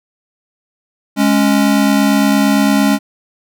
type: tone pair together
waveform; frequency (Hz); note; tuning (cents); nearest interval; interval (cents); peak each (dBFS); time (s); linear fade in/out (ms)
square; 207.7 / 276.5; G#3 / C#4; 0 / -4; perfect fourth; 496; -13; 1.16-2.99; 50
effects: none